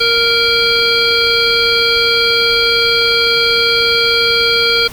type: harmonic tone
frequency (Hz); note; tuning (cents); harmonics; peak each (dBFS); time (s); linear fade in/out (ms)
465.5; A#4; -2; 1 / 3 / 5 / 7 / 9 / 10; -17 / -17 / -17 / -17 / -17 / -17; 0-4.88; 10
effects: pink hiss -32 dBFS RMS until 4.92 s